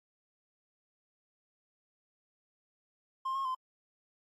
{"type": "tone with pitch steps", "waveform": "triangle", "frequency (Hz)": [1057, 1081, 1033], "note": ["C6", "C#6", "C6"], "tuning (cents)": [17, -44, -22], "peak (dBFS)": -29, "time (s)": [3.25, 3.55], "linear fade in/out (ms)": 10, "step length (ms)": 100, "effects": ["tanh soft clip ceiling -25 dBFS", "AAC 48 kbps"]}